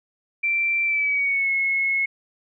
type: tone with pitch glide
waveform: sine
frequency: 2349 to 2179 Hz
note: D7 to C#7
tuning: 0 to -30 cents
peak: -19 dBFS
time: 0.43-2.06 s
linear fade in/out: 10 ms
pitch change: -130 cents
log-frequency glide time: 0.84-1.51 s
effects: none